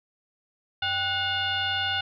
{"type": "tone with frequency modulation", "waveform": "sine", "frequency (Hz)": 2159, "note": "C#7", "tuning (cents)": -46, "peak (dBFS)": -24, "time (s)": [0.82, 2.01], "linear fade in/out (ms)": 5, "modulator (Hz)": 688, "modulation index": 2.1, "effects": []}